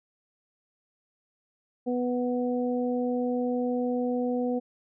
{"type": "harmonic tone", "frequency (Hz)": 246.9, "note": "B3", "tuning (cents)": 0, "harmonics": [1, 2, 3], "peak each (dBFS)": [-27, -29, -37], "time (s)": [1.86, 4.6], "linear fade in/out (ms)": 20, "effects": []}